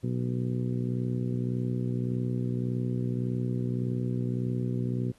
harmonic tone, 61.74 Hz, B1, in tune, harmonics 2 / 3 / 4 / 5 / 6 / 7 / 8, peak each -29 / -34 / -34 / -44 / -38 / -49 / -47 dBFS, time 0.03-5.12 s, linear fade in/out 10 ms, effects pink hiss -64 dBFS RMS until 5.18 s + AAC 32 kbps

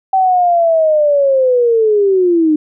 sine linear sweep, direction down, 770 to 300 Hz, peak -8 dBFS, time 0.13-2.56 s, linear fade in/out 5 ms, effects none

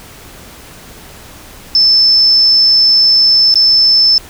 sine tone with dropouts, 5274 Hz, E8, in tune, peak -5 dBFS, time 1.75-4.18 s, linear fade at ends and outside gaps 1 ms, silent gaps 3.541-3.556 s, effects pink hiss -35 dBFS RMS until 4.29 s

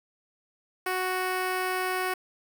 10% pulse tone with notch filter, 370 Hz, F#4, in tune, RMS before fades -29 dBFS, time 0.86-2.14 s, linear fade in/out 5 ms, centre 6200 Hz, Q 1.8, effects 8-bit

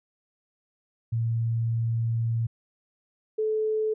sine tone pair in turn, 114.9 / 433.8 Hz, A#2 / A4, -25 / -25 cents, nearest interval octave + major seventh, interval 2300 cents, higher second, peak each -23 dBFS, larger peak neither, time 1.12-2.47 / 3.38-3.94 s, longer first, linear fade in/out 10 ms, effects none

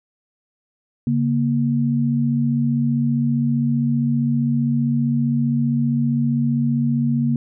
sine tone pair together, 139.73 / 235 Hz, C#3 / A#3, +14 / +14 cents, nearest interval major sixth, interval 900 cents, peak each -20 / -18 dBFS, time 1.07-7.36 s, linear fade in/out 2 ms, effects none

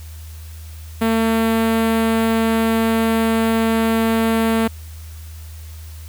sawtooth tone with notch filter, 225.2 Hz, A3, 40 cents sharp, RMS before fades -17 dBFS, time 1.01-4.68 s, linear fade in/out 10 ms, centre 5700 Hz, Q 1, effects added 79 Hz sine -32 dBFS peak until 6.08 s + white hiss -45 dBFS RMS until 6.08 s

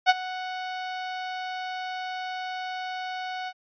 sawtooth tone with ADSR envelope, 740 Hz, F#5, in tune, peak -9 dBFS, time 0.06-3.53 s, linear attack 36 ms, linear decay 32 ms, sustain -18 dB, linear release 52 ms, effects resampled to 11025 Hz

